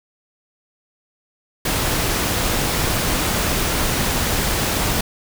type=noise; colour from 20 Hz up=pink; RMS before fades=-20 dBFS; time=1.65-5.01 s; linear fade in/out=5 ms; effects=none